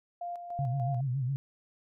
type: tone with tremolo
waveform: sine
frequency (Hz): 698.5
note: F5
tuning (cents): 0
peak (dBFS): -34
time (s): 0.21-1.01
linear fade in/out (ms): 5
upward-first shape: square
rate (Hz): 3.4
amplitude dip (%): 50
type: tone with vibrato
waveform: sine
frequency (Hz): 130.81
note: C3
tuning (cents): 0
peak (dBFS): -28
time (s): 0.59-1.36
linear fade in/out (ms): 0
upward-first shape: sine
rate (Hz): 7.2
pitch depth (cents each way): 120
effects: none